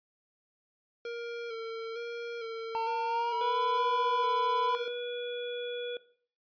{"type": "tone with vibrato", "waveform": "square", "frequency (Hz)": 461.4, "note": "A#4", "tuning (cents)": -18, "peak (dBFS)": -36, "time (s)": [1.05, 4.88], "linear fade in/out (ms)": 2, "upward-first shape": "square", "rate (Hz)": 1.1, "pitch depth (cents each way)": 32}
{"type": "tone with pitch glide", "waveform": "triangle", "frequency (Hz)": [906, 999.5], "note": ["A#5", "B5"], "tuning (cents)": [-50, 20], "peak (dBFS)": -27, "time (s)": [2.75, 4.75], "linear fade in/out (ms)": 0, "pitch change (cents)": 170, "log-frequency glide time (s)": [3.05, 3.58]}
{"type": "harmonic tone", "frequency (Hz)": 485.1, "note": "B4", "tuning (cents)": -31, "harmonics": [1, 3, 5, 7], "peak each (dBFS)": [-35, -46, -49, -43], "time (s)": [3.41, 5.97], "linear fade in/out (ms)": 2}
{"effects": ["noise-tail reverb RT60 0.5 s tail -17 dB re dry", "resampled to 11025 Hz"]}